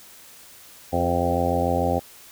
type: harmonic tone with a mistuned harmonic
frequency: 86.8 Hz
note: F2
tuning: 10 cents flat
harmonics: 1 / 2 / 3 / 4 / 5 / 6 / 7 / 8 / 9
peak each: -27 / -30 / -28 / -32 / -32 / -26 / -30 / -29 / -26 dBFS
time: 0.92-2 s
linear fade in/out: 20 ms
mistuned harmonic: 4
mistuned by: +19 cents
effects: white hiss -47 dBFS RMS until 2.31 s